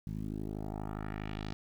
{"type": "tone with low-pass filter sweep", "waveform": "10% pulse", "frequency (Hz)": 52.3, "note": "G#1", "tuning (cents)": 13, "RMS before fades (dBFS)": -39, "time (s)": [0.07, 1.53], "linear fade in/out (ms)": 0, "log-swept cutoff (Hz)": [170, 4900], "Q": 1.7, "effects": ["10-bit"]}